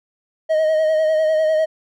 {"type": "tone with vibrato", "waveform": "triangle", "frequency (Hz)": 628, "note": "D#5", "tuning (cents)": 16, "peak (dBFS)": -12, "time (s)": [0.49, 1.66], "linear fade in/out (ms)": 20, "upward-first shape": "sine", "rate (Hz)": 10, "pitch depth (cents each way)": 33, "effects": []}